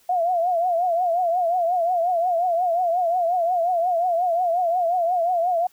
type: tone with vibrato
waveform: sine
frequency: 699 Hz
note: F5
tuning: 1 cent sharp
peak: -18 dBFS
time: 0.09-5.67 s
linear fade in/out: 5 ms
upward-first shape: triangle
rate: 5.6 Hz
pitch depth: 120 cents each way
effects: white hiss -58 dBFS RMS until 5.72 s